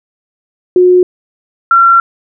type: tone pair in turn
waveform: sine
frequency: 362.3 / 1364.4 Hz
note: F#4 / F6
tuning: -36 / -41 cents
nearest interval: octave + major seventh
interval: 2295 cents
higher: second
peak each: -3 dBFS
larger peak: neither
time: 0.76-1.03 / 1.71-2 s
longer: second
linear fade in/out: 2 ms
effects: none